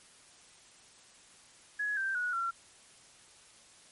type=tone with pitch steps; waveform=sine; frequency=1680 / 1567.5 / 1462.5 / 1364.6 Hz; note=G#6 / G6 / F#6 / F6; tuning=+19 / -1 / -21 / -41 cents; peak=-30 dBFS; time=1.79-2.51 s; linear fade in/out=10 ms; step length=180 ms; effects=white hiss -58 dBFS RMS until 3.91 s + MP3 48 kbps